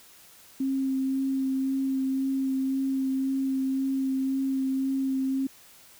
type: tone with vibrato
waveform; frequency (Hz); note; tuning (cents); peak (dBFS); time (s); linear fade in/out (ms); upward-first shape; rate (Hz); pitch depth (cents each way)
sine; 267; C4; +35; -24; 0.6-5.47; 5; sine; 1.9; 12
effects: white hiss -53 dBFS RMS until 5.99 s